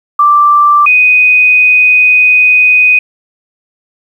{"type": "tone pair in turn", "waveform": "sine", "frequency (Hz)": [1174.7, 2495], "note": ["D6", "D#7"], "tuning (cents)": [0, 4], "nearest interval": "octave + minor second", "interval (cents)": 1304, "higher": "second", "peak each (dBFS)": -3, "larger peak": "neither", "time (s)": [[0.19, 0.86], [0.86, 2.99]], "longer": "second", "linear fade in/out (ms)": 5, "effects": ["7-bit"]}